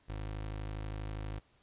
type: tone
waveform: 25% pulse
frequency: 52.4 Hz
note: G#1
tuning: 16 cents sharp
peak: -34 dBFS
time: 0.08-1.4 s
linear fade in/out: 20 ms
effects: pink hiss -69 dBFS RMS until 1.62 s + resampled to 8000 Hz